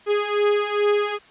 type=beating tone pair; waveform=45% pulse; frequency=412.1 / 414.5 Hz; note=G#4 / G#4; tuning=-13 / -3 cents; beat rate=2.4 Hz; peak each=-23 / -20 dBFS; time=0.06-1.19 s; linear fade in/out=50 ms; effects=white hiss -50 dBFS RMS until 1.3 s + resampled to 8000 Hz